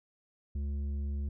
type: tone with tanh clipping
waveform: triangle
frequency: 71 Hz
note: C#2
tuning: 42 cents sharp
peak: -33 dBFS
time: 0.55-1.29 s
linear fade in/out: 5 ms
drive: 12 dB
effects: none